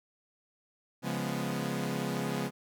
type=chord; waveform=sawtooth; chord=C# dominant seventh; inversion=none; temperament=equal; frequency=138.59 / 174.61 / 207.7 / 246.9 Hz; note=C#3 / E#3 / G#3 / B3; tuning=0 / 0 / 0 / 0 cents; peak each=-33 dBFS; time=1.02-2.51 s; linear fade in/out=50 ms; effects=none